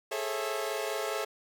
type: chord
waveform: sawtooth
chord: A major seventh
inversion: third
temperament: equal with one note detuned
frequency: 415.3 / 440 / 543 / 659.3 Hz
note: G#4 / A4 / C#5 / E5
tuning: 0 / 0 / -36 / 0 cents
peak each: -33 dBFS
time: 0.11-1.25 s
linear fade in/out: 10 ms
effects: none